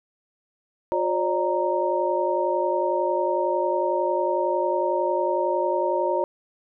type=tone cluster; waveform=sine; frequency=358.2 / 547 / 598 / 930 Hz; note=F4 / C#5 / D5 / A#5; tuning=+44 / -23 / +31 / -4 cents; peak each=-26 dBFS; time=0.92-6.24 s; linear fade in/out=0 ms; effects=none